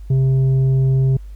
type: tone with tanh clipping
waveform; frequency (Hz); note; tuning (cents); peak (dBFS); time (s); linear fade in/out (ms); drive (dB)
sine; 132.8; C3; +26; -13; 0.1-1.17; 5; 5
effects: added 50 Hz sine -31 dBFS peak until 1.35 s + pink hiss -58 dBFS RMS until 1.35 s